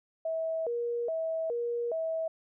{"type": "tone with vibrato", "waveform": "sine", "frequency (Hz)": 554.4, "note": "C#5", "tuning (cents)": 0, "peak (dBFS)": -29, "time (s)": [0.25, 2.28], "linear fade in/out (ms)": 5, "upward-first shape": "square", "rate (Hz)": 1.2, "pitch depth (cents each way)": 270, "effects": []}